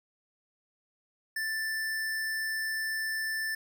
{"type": "tone", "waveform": "square", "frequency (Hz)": 1766, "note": "A6", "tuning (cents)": 6, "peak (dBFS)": -31, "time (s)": [1.36, 3.55], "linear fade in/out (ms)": 5, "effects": []}